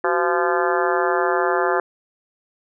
harmonic tone with a mistuned harmonic, 172.5 Hz, F3, 21 cents flat, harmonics 2 / 3 / 4 / 5 / 6 / 7 / 8 / 9 / 10, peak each -22 / -24 / -25 / -26 / -27 / -27 / -28 / -29 / -29 dBFS, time 0.04-1.8 s, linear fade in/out 2 ms, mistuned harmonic 2, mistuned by +140 cents, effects none

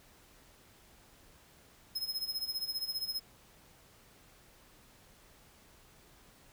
45% pulse tone with tremolo, 5140 Hz, E8, 45 cents flat, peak -32 dBFS, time 1.95-3.2 s, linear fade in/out 10 ms, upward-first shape sine, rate 15 Hz, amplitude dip 80%, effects pink hiss -61 dBFS RMS until 6.52 s

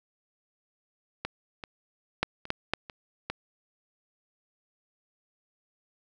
clicks, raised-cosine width 0.3 ms, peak -15 / -22 / -8 / -26 / -10 / -9 / -25 / -15 dBFS, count 8, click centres 1.25 / 1.638 / 2.23 / 2.454 / 2.504 / 2.736 / 2.898 / 3.3 s, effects none

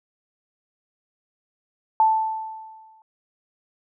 sine tone with exponential decay, 880 Hz, A5, in tune, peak -12 dBFS, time 2-3.02 s, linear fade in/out 1 ms, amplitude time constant 220 ms, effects none

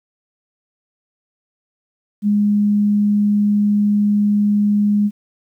sine tone, 206.5 Hz, G#3, 10 cents flat, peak -12 dBFS, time 2.22-5.11 s, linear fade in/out 50 ms, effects 9-bit

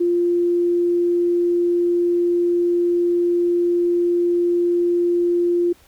sine tone, 348.3 Hz, F4, 5 cents flat, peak -15 dBFS, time 0-5.73 s, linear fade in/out 10 ms, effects pink hiss -53 dBFS RMS until 5.87 s

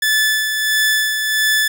sawtooth tone with tremolo, 1739 Hz, A6, 21 cents flat, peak -9 dBFS, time 0.02-1.68 s, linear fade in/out 5 ms, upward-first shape sine, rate 1.5 Hz, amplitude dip 45%, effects none

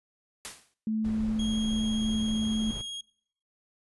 white noise with exponential decay, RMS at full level -35 dBFS, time 0.45-0.74 s, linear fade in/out 0 ms, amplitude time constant 63 ms
sine tone, 218.4 Hz, A3, 13 cents flat, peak -26 dBFS, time 0.87-2.71 s, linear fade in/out 2 ms
brown noise, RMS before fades -38 dBFS, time 1.04-2.82 s, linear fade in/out 10 ms
40% pulse tone with vibrato, 3275 Hz, G#7, 25 cents flat, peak -34 dBFS, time 1.39-3.01 s, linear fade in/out 5 ms, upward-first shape sine, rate 12 Hz, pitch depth 9 cents each way
effects noise-tail reverb RT60 0.6 s tail -24 dB re dry + resampled to 24000 Hz

